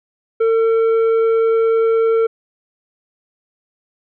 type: tone with tanh clipping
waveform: triangle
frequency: 451.7 Hz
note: A4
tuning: 45 cents sharp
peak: -13 dBFS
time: 0.4-2.27 s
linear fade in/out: 10 ms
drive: 11 dB
effects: none